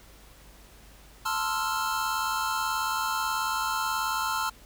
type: chord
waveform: square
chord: F major seventh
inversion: first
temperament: equal with one note detuned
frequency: 882.5 / 1046.5 / 1318.5 / 1396.9 Hz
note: A5 / C6 / E6 / F6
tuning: +5 / 0 / 0 / 0 cents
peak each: -33 dBFS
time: 1.25-4.5 s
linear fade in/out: 10 ms
effects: added 50 Hz sine -53 dBFS peak until 4.65 s + pink hiss -54 dBFS RMS until 4.65 s